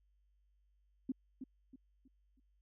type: tone with echo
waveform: sine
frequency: 261.6 Hz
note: C4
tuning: in tune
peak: -33 dBFS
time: 1.09-1.12 s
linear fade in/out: 5 ms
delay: 320 ms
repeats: 4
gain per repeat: -9 dB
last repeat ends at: 2.4 s
effects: added 50 Hz sine -70 dBFS peak until 2.61 s